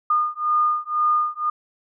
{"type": "beating tone pair", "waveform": "sine", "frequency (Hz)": [1218, 1220], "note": ["D#6", "D#6"], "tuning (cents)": [-37, -34], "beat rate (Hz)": 2, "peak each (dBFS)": -21, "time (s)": [0.1, 1.5], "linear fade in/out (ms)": 5, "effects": []}